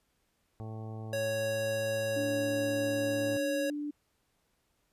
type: harmonic tone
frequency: 110 Hz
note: A2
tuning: in tune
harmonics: 1 / 2 / 3 / 4 / 5 / 6 / 7 / 8 / 10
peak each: -39 / -47 / -51 / -50 / -55 / -55 / -52 / -59 / -60 dBFS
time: 0.6-3.37 s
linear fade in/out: 0 ms
type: tone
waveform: square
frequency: 554.4 Hz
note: C#5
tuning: in tune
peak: -31 dBFS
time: 1.13-3.7 s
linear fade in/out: 2 ms
type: tone with pitch glide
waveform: sine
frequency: 290 to 294 Hz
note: D4 to D4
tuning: -22 to +2 cents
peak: -33 dBFS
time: 2.16-3.91 s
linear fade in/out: 10 ms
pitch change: +24 cents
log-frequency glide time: 3.08-3.51 s
effects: pink hiss -75 dBFS RMS until 4.92 s + resampled to 32000 Hz